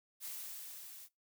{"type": "noise with level ramp", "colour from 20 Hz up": "blue", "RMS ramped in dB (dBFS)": [-43, -53], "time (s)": [0.2, 1.09], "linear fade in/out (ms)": 50, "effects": ["noise-tail reverb RT60 0.2 s tail -22 dB re dry"]}